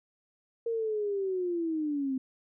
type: linear sweep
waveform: sine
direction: down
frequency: 466.2 to 257.6 Hz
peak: -28 dBFS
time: 0.66-2.18 s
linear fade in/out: 5 ms
effects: none